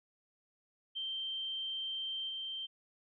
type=tone with level steps; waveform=sine; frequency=3136 Hz; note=G7; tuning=in tune; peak=-36 / -38 dBFS; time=0.95-2.67 s; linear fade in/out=20 ms; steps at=2.28 s; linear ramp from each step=20 ms; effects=none